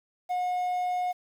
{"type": "tone with quantisation", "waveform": "triangle", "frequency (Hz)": 723, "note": "F#5", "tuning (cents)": -40, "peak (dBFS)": -24, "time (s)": [0.29, 1.13], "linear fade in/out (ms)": 20, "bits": 9, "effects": []}